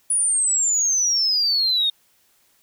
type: exponential sweep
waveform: sine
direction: down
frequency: 9900 to 3658 Hz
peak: -16 dBFS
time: 0.1-1.9 s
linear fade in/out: 5 ms
effects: tanh soft clip ceiling -12 dBFS + white hiss -61 dBFS RMS until 2.62 s